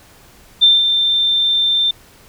sine tone with ADSR envelope, 3577 Hz, A7, 28 cents sharp, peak -5 dBFS, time 0.61-1.91 s, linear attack 22 ms, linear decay 190 ms, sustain -7 dB, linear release 4 ms, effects pink hiss -46 dBFS RMS until 2.28 s

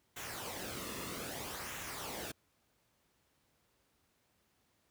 pink noise with flanger, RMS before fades -43 dBFS, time 0.16-2.32 s, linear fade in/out 10 ms, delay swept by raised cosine 0.21 to 1.31 ms, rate 0.62 Hz, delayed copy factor -0.55, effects pink hiss -75 dBFS RMS until 4.9 s + high-pass 60 Hz 12 dB/octave

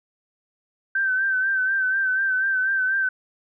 sine tone with vibrato, 1547 Hz, G6, 23 cents flat, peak -19 dBFS, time 0.95-3.09 s, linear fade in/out 5 ms, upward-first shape sine, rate 4.1 Hz, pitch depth 44 cents each way, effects none

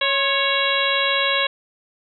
harmonic tone with a mistuned harmonic, 554.4 Hz, C#5, in tune, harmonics 1 / 2 / 3 / 4 / 5 / 6 / 7, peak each -25 / -25 / -25 / -25 / -25 / -25 / -25 dBFS, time 0.01-1.47 s, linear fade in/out 5 ms, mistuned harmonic 2, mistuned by -53 cents, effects none

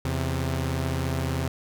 sawtooth tone pair together, 83.08 / 132.3 Hz, E2 / C3, +14 / +20 cents, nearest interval minor sixth, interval 806 cents, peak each -24 dBFS, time 0.05-1.48 s, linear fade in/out 0 ms, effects none

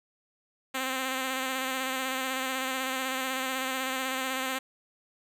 5% pulse tone with vibrato, 261.6 Hz, C4, in tune, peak -18 dBFS, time 0.74-4.59 s, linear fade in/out 10 ms, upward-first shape square, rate 16 Hz, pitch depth 22 cents each way, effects none

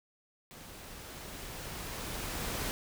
pink noise with level ramp, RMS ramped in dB -50 to -35 dBFS, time 0.51-2.71 s, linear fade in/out 0 ms, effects none

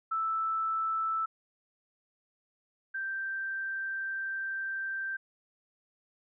sine tone pair in turn, 1318.5 / 1568 Hz, E6 / G6, 0 / 0 cents, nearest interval minor third, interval 300 cents, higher second, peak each -28 / -32 dBFS, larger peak first, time 0.11-1.26 / 2.94-5.17 s, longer second, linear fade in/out 10 ms, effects none

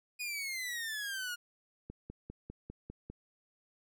sawtooth exponential sweep, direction down, 2489 to 1420 Hz, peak -33 dBFS, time 0.19-1.36 s, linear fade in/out 20 ms
click train, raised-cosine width 3 ms, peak -31 dBFS, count 7, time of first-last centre 1.9-3.1 s, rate 5 Hz
effects none

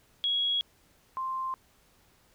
sine tone pair in turn, 3322 / 1050 Hz, G#7 / C6, 0 / +6 cents, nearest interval octave + minor sixth, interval 1994 cents, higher first, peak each -25 / -30 dBFS, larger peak first, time 0.24-0.61 / 1.17-1.54 s, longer neither, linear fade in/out 0 ms, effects pink hiss -64 dBFS RMS until 2.34 s

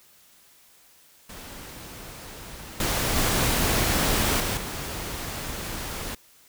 pink noise with level steps, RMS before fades -41 / -25 / -23 / -27 / -33 dBFS, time 1.29-6.15 s, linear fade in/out 5 ms, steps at 2.8 / 3.16 / 4.4 / 4.57 s, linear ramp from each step 2 ms, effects white hiss -56 dBFS RMS until 6.48 s

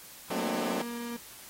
15% pulse chord, D dominant seventh, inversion first, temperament equal with one note detuned, 185 / 220 / 261.6 / 301.1 Hz, F#3 / A3 / C4 / D4, 0 / 0 / 0 / +43 cents, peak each -31 dBFS, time 0.3-0.82 s, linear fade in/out 5 ms
35% pulse tone with pitch glide, 233.1 to 236.6 Hz, A#3 to A#3, 0 to +26 cents, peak -34 dBFS, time 0.36-1.17 s, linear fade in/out 10 ms, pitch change +26 cents, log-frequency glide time 0.48-0.58 s
effects white hiss -49 dBFS RMS until 1.49 s + AAC 48 kbps

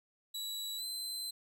sawtooth tone with pitch glide, 3918 to 4075 Hz, B7 to C8, -15 to -47 cents, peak -35 dBFS, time 0.34-1.31 s, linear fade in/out 10 ms, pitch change +68 cents, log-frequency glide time 0.77-0.84 s, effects none

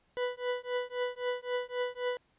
40% pulse tone with tremolo, 494.4 Hz, B4, 2 cents sharp, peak -27 dBFS, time 0.17-2.17 s, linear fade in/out 0 ms, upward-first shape triangle, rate 3.8 Hz, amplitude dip 100%, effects pink hiss -71 dBFS RMS until 2.38 s + resampled to 8000 Hz

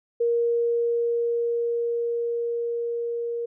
sine tone with level ramp, 470 Hz, A#4, 14 cents sharp, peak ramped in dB -19 to -26 dBFS, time 0.2-3.46 s, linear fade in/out 10 ms, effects none

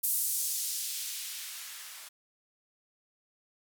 violet noise with band-pass filter sweep, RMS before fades -35 dBFS, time 0.03-2.09 s, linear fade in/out 10 ms, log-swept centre 11000 to 940 Hz, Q 0.84, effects none

